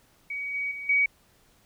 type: tone with level steps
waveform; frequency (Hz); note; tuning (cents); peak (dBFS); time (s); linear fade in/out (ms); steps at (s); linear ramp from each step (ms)
sine; 2260; C#7; +33; -30 / -27 / -34 / -19; 0.3-1.06; 5; 0.54 / 0.71 / 0.89; 5
effects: pink hiss -62 dBFS RMS until 1.65 s